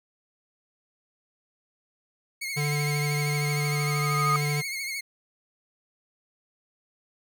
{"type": "tone with vibrato", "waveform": "sawtooth", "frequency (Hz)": 2175, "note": "C#7", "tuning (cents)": -33, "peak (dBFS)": -27, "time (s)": [2.41, 5.01], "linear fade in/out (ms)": 10, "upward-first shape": "triangle", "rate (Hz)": 13, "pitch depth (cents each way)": 67}
{"type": "tone", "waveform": "square", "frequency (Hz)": 146.83, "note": "D3", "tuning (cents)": 0, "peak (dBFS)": -26, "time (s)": [2.56, 4.62], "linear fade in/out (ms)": 20}
{"type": "tone with exponential growth", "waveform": "sine", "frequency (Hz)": 1242, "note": "D#6", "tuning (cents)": -3, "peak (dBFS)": -20, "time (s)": [3.11, 4.36], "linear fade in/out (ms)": 1, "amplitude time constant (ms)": 270}
{"effects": []}